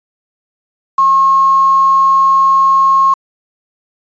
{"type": "tone with quantisation", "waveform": "sine", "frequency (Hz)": 1080, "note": "C#6", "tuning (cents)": -45, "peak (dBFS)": -6, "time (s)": [0.98, 3.14], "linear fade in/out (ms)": 5, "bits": 5, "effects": ["resampled to 16000 Hz"]}